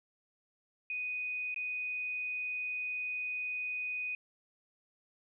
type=tone with dropouts; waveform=sine; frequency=2489 Hz; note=D#7; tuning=in tune; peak=-34 dBFS; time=0.9-4.15 s; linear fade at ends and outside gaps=2 ms; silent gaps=1.544-1.561 s; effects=none